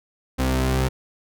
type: tone pair together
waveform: sawtooth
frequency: 64.78 / 130 Hz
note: C2 / C3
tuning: -17 / -11 cents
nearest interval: octave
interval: 1206 cents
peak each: -17 dBFS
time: 0.38-0.89 s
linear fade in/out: 20 ms
effects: none